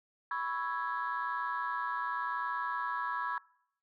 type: chord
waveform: sine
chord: C# minor seventh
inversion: third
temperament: equal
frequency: 987.8 / 1108.7 / 1318.5 / 1661.2 Hz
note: B5 / C#6 / E6 / G#6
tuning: 0 / 0 / 0 / 0 cents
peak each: -36 / -37 / -39 / -37 dBFS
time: 0.31-3.38 s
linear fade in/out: 2 ms
effects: noise-tail reverb RT60 0.7 s tail -23 dB re dry + tanh soft clip ceiling -25 dBFS